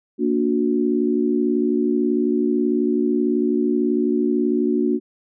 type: chord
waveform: sine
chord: Bb augmented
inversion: none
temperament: just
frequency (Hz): 233.1 / 291.4 / 364.2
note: Bb3 / D4 / F#4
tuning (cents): 0 / -13 / -27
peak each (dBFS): -21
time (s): 0.18-5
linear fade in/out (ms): 50
effects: none